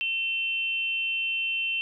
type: tone pair together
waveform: sine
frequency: 2700 / 3094 Hz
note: E7 / G7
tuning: +41 / -23 cents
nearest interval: major second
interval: 236 cents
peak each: -26 / -33 dBFS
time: 0.01-1.81 s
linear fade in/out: 0 ms
effects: none